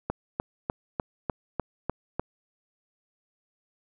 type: click train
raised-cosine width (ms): 1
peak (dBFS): -13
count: 8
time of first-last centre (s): 0.1-2.196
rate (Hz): 3.34
effects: none